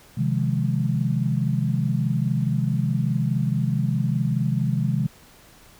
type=chord; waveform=sine; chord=F minor seventh; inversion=second; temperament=equal; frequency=130.81 / 155.56 / 174.61 / 207.7 Hz; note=C3 / Eb3 / F3 / Ab3; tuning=0 / 0 / 0 / 0 cents; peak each=-23 / -25 / -28 / -27 dBFS; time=0.17-5.07 s; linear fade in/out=10 ms; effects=pink hiss -51 dBFS RMS until 5.79 s